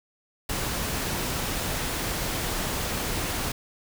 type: noise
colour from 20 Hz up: pink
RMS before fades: -29 dBFS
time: 0.49-3.52 s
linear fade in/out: 5 ms
effects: none